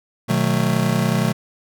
square chord, B dominant seventh, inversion none, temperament just, 123.47 / 154.34 / 185.21 / 222.2 Hz, B2 / D#3 / F#3 / A3, 0 / -14 / +2 / +17 cents, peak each -23 dBFS, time 0.28-1.33 s, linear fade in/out 20 ms, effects none

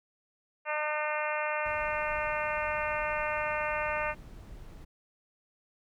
harmonic tone, 302.4 Hz, D#4, 49 cents flat, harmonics 2 / 3 / 4 / 5 / 6 / 7 / 8 / 9, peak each -34 / -36 / -37 / -38 / -39 / -39 / -40 / -41 dBFS, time 0.65-4.15 s, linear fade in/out 50 ms
brown noise, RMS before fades -47 dBFS, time 1.65-4.85 s, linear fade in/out 10 ms
effects none

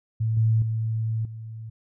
sine tone with level steps, 111.5 Hz, A2, 23 cents sharp, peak -21 / -17 / -23 / -34 dBFS, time 0.2-1.7 s, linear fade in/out 10 ms, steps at 0.37 / 0.62 / 1.25 s, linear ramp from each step 2 ms, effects none

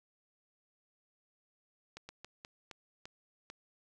slowing click train, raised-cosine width 0.2 ms, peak -29 dBFS, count 7, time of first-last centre 1.97-3.501 s, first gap 120 ms, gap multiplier 1.3, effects none

